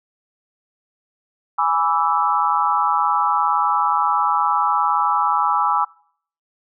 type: chord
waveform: sine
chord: E dominant seventh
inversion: first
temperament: equal with one note detuned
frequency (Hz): 830.6 / 987.8 / 1159.2 / 1318.5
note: G#5 / B5 / D6 / E6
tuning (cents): 0 / 0 / -23 / 0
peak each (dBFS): -21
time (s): 1.58-5.85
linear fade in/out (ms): 10
effects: noise-tail reverb RT60 0.6 s tail -25 dB re dry